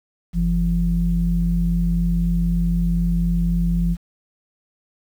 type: tone pair together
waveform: sine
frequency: 48.04 / 171.2 Hz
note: G1 / F3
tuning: -34 / -34 cents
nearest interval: octave + minor seventh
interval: 2200 cents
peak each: -19 / -18 dBFS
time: 0.33-3.97 s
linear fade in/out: 50 ms
effects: tanh soft clip ceiling -8 dBFS + 8-bit